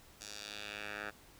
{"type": "tone with band-pass filter sweep", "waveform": "10% pulse", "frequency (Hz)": 103.83, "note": "G#2", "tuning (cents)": 0, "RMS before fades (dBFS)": -45, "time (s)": [0.2, 1.11], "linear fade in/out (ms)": 20, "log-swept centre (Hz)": [6400, 1500], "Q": 1.6, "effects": ["pink hiss -60 dBFS RMS until 1.39 s"]}